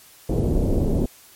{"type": "low-pass noise", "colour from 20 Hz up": "pink", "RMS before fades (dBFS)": -20, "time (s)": [0.29, 1.06], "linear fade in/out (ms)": 5, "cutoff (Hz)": 510, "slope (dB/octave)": 24, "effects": ["white hiss -49 dBFS RMS until 1.35 s", "MP3 64 kbps"]}